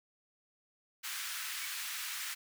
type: high-pass noise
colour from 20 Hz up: pink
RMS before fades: -40 dBFS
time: 1.03-2.35 s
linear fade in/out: 20 ms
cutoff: 1400 Hz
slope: 24 dB/octave
type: tone with exponential growth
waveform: sine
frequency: 2252 Hz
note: C#7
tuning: 27 cents sharp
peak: -37 dBFS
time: 1.56-1.65 s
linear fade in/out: 1 ms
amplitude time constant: 19 ms
effects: none